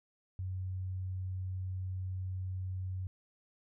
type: tone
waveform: sine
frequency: 93.1 Hz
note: F#2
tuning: 11 cents sharp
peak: -35 dBFS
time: 0.39-3.07 s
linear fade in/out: 0 ms
effects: none